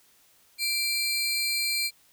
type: tone pair together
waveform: sawtooth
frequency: 2349 / 4185 Hz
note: D7 / C8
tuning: 0 / 0 cents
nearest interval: minor seventh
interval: 1000 cents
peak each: -25 dBFS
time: 0.58-1.91 s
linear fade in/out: 50 ms
effects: white hiss -61 dBFS RMS until 2.12 s